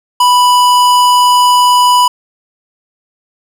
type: tone with hard clipping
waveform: sine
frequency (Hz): 987.8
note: B5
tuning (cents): 0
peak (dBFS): -7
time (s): 0.2-2.08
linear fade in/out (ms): 5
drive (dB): 18
effects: none